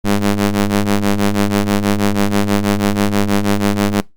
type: ring-modulated tone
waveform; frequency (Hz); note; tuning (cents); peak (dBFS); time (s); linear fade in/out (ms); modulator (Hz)
sawtooth; 100.9; G#2; -49; -5; 0.04-4.01; 10; 104
effects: noise-tail reverb RT60 0.2 s tail -25 dB re dry + Opus 48 kbps